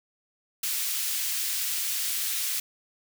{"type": "high-pass noise", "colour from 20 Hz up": "white", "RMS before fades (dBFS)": -29, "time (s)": [0.63, 2.6], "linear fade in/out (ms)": 5, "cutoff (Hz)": 2200, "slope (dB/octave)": 12, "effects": []}